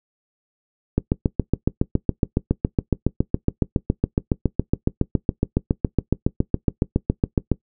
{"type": "click train", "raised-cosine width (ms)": 3, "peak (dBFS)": -4, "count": 48, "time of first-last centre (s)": [0.98, 7.517], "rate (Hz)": 7.19, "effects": ["noise-tail reverb RT60 0.1 s tail -19 dB re dry"]}